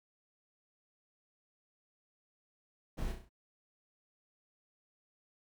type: noise with echo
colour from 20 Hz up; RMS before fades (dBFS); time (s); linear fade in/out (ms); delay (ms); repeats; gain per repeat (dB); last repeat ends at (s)
brown; -38; 2.97-3.13; 20; 33; 5; -5; 3.295
effects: none